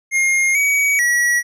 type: tone with pitch steps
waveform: square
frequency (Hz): 2133 / 2264 / 1927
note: C7 / C#7 / B6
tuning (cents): +33 / +36 / -43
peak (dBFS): -14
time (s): 0.11-1.43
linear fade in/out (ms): 50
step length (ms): 440
effects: low-pass 12000 Hz 12 dB/octave